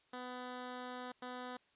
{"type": "tone bursts at uneven times", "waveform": "10% pulse", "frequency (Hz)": 250, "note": "B3", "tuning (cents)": 21, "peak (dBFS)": -35, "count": 2, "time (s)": [[0.13, 1.12], [1.22, 1.57]], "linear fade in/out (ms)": 5, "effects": ["white hiss -72 dBFS RMS until 1.75 s", "resampled to 8000 Hz"]}